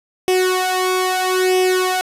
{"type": "tone with flanger", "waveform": "sawtooth", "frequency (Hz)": 370, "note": "F#4", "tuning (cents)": 0, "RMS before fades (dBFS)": -17, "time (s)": [0.28, 2.01], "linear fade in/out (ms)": 0, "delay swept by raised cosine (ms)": [0.35, 1.85], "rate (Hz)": 0.77, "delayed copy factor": 0.8, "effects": ["resampled to 32000 Hz", "8-bit"]}